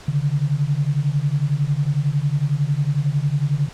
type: beating tone pair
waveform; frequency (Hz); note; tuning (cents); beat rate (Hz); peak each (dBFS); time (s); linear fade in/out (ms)
sine; 138.59 / 149.59; C#3 / D3; 0 / +32; 11; -20; 0.08-3.69; 5
effects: pink hiss -42 dBFS RMS until 3.73 s + low-pass 7000 Hz 12 dB/octave